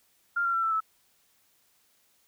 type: tone with pitch steps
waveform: sine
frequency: 1396.9 / 1373.7 / 1350.9 / 1328.4 / 1306.4 Hz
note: F6 / F6 / E6 / E6 / E6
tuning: 0 / -29 / +42 / +13 / -16 cents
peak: -24 dBFS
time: 0.36-0.805 s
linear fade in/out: 10 ms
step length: 89 ms
effects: white hiss -67 dBFS RMS until 2.27 s